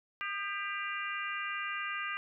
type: harmonic tone with a mistuned harmonic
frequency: 397.5 Hz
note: G4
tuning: 24 cents sharp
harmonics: 3 / 4 / 5 / 6 / 7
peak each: -39 / -40 / -41 / -42 / -42 dBFS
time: 0.21-2.17 s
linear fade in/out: 0 ms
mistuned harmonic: 3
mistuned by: +39 cents
effects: none